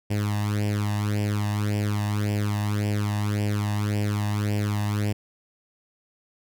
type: tone with flanger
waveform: sawtooth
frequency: 103.83 Hz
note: G#2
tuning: in tune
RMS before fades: -25 dBFS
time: 0.1-5.13 s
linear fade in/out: 10 ms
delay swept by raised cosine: 0.38 to 1.11 ms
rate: 1.8 Hz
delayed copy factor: +0.8
effects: none